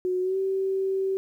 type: tone with pitch glide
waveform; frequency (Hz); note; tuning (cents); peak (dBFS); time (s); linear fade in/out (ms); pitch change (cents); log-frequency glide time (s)
sine; 366.1 to 384.5; F#4 to G4; -18 to -33; -23; 0.05-1.17; 0; +85; 0.21-0.37
effects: 10-bit